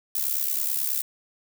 violet noise with amplitude modulation, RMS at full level -23 dBFS, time 0.15-1.02 s, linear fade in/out 5 ms, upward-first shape sine, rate 69.3 Hz, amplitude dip 75%, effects none

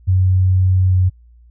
sine tone with pitch glide, 93 to 92.09 Hz, F#2 to F#2, +9 to -8 cents, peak -10 dBFS, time 0.07-1.1 s, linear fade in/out 20 ms, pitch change -17 cents, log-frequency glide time 0.88-0.94 s, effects added 59 Hz sine -43 dBFS peak until 1.5 s

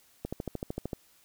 click train, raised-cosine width 2 ms, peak -20 dBFS, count 10, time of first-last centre 0.25-0.932 s, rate 13.2 Hz, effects white hiss -63 dBFS RMS until 1.24 s

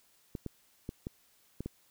clicks, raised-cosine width 3 ms, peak -24 dBFS, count 6, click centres 0.352 / 0.463 / 0.891 / 1.069 / 1.606 / 1.66 s, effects white hiss -67 dBFS RMS until 1.9 s

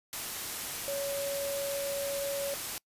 sine tone in noise, 560 Hz, C#5, 18 cents sharp, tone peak -32 dBFS, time 0.88-2.54 s, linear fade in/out 0 ms, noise white, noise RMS -37 dBFS, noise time 0.13-2.78 s, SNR +2 dB, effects noise-tail reverb RT60 0.1 s tail -26 dB re dry + resampled to 32000 Hz

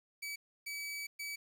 sawtooth tone bursts at uneven times, 2288 Hz, D7, 46 cents flat, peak -36 dBFS, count 3, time 0.22-0.36 / 0.66-1.07 / 1.19-1.36 s, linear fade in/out 10 ms, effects 11-bit

